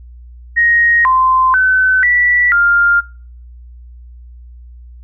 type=tone with pitch steps; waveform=sine; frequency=1875 / 1037 / 1518 / 1956 / 1401 Hz; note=A#6 / C6 / F#6 / B6 / F6; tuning=+10 / -16 / +44 / -17 / +5 cents; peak=-8 dBFS; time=0.56-3.01 s; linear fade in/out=20 ms; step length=490 ms; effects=noise-tail reverb RT60 0.5 s tail -25 dB re dry + added 60 Hz sine -33 dBFS peak until 5.03 s